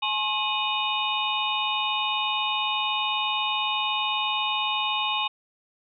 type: tone cluster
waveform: sine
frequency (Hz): 847 / 1075 / 2493 / 2939 / 3677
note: G#5 / C6 / D#7 / F#7 / A#7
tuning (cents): +34 / +47 / +3 / -12 / -24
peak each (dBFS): -30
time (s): 0.02-5.28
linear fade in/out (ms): 10
effects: none